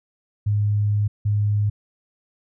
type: tone bursts at uneven times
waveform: sine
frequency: 103.83 Hz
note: G#2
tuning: in tune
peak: -17 dBFS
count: 2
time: 0.46-1.08 / 1.25-1.7 s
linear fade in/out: 10 ms
effects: none